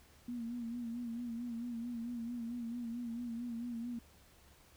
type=tone with vibrato; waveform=sine; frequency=236.2 Hz; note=A#3; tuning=23 cents sharp; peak=-38 dBFS; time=0.28-3.99 s; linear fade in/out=5 ms; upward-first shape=sine; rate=4.5 Hz; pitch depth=58 cents each way; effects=added 71 Hz sine -66 dBFS peak until 4.76 s + pink hiss -64 dBFS RMS until 4.76 s

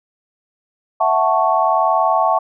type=chord; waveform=sine; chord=F# minor seventh; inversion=third; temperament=equal; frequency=659.3 / 740 / 880 / 1108.7 Hz; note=E5 / F#5 / A5 / C#6; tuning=0 / 0 / 0 / 0 cents; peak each=-18 dBFS; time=1-2.39 s; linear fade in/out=10 ms; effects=none

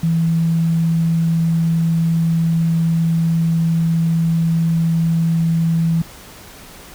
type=tone; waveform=sine; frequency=164.81 Hz; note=E3; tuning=in tune; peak=-13 dBFS; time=0.03-6.02 s; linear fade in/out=5 ms; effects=pink hiss -39 dBFS RMS until 6.94 s

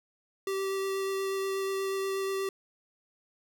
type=tone with vibrato; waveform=square; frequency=387.9 Hz; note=G4; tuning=18 cents flat; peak=-30 dBFS; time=0.47-2.49 s; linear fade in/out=2 ms; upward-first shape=sine; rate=8.3 Hz; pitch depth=8 cents each way; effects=none

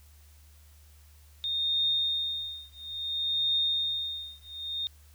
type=tone with tremolo; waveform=sine; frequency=3672 Hz; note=A#7; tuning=27 cents flat; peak=-23 dBFS; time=1.44-4.87 s; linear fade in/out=0 ms; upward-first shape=triangle; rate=0.59 Hz; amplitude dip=100%; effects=added 74 Hz sine -53 dBFS peak until 5.14 s + white hiss -62 dBFS RMS until 5.14 s

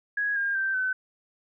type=tone with pitch steps; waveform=sine; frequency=1661.2 / 1612 / 1564.3 / 1518.1 Hz; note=G#6 / G6 / G6 / F#6; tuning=0 / +48 / -4 / +44 cents; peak=-24 dBFS; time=0.17-0.93 s; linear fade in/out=5 ms; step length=190 ms; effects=none

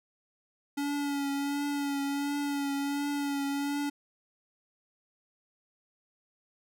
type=tone with vibrato; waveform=square; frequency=283.4 Hz; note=C#4; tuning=38 cents sharp; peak=-30 dBFS; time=0.77-3.9 s; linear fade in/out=10 ms; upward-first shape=triangle; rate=1.4 Hz; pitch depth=30 cents each way; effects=none

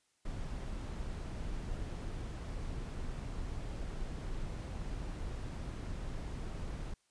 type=noise; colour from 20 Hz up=brown; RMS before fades=-40 dBFS; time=0.25-6.94 s; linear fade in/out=5 ms; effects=white hiss -75 dBFS RMS until 7.1 s + resampled to 22050 Hz

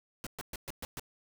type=noise bursts; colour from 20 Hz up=pink; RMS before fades=-40 dBFS; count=6; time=0.24-0.996 s; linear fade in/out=0 ms; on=26 ms; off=120 ms; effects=none

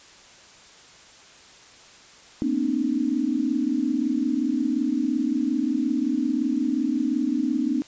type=tone cluster; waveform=sine; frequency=222.3 / 240.6 / 266.1 / 303.6 Hz; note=A3 / B3 / C4 / D#4; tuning=+18 / -45 / +29 / -42 cents; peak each=-33 / -27 / -25 / -25 dBFS; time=2.42-7.82 s; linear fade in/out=0 ms; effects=white hiss -49 dBFS RMS until 7.87 s + resampled to 16000 Hz

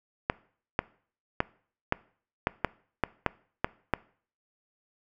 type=clicks; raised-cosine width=0.5 ms; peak=-8 dBFS; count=10; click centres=0.299 / 0.791 / 1.404 / 1.924 / 2.471 / 2.647 / 3.037 / 3.263 / 3.645 / 3.937 s; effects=noise-tail reverb RT60 0.5 s tail -22 dB re dry

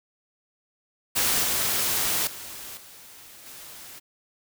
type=noise with level steps; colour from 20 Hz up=white; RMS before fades=-23 / -25 / -39 / -47 / -43 dBFS; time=1.15-4 s; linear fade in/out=20 ms; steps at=1.43 / 2.27 / 2.77 / 3.46 s; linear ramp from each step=2 ms; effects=none

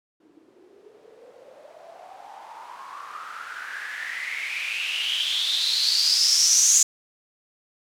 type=noise with low-pass filter sweep; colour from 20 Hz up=violet; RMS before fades=-26 dBFS; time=0.2-6.83 s; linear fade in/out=5 ms; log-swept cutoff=300 to 6800 Hz; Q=8.7; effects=none

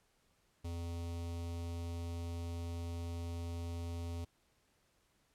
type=tone with notch filter; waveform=square; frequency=85 Hz; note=F2; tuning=46 cents flat; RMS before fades=-41 dBFS; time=0.64-4.25 s; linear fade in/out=10 ms; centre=1600 Hz; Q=1.1; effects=pink hiss -74 dBFS RMS until 5.34 s + low-pass 12000 Hz 12 dB/octave

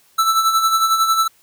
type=tone with tremolo; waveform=square; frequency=1322 Hz; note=E6; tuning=5 cents sharp; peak=-12 dBFS; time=0.18-1.28 s; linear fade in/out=10 ms; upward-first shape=sine; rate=11 Hz; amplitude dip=55%; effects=white hiss -55 dBFS RMS until 1.42 s

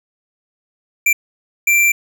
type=tone bursts at uneven times; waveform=square; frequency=2354 Hz; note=D7; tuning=3 cents sharp; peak=-11 dBFS; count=2; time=1.06-1.13 / 1.67-1.92 s; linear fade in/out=5 ms; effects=none

